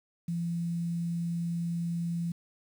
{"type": "tone with quantisation", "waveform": "sine", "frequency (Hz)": 170, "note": "F3", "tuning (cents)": -46, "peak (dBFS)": -29, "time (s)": [0.28, 2.32], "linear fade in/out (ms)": 5, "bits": 9, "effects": []}